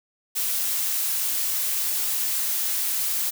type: noise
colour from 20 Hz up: blue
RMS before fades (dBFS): -25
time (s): 0.35-3.31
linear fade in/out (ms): 20
effects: none